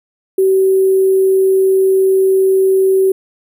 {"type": "tone with sample-and-hold", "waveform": "sine", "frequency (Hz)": 382.3, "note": "G4", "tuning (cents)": -43, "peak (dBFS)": -8, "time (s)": [0.38, 3.12], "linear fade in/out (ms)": 5, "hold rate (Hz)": 11025, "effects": []}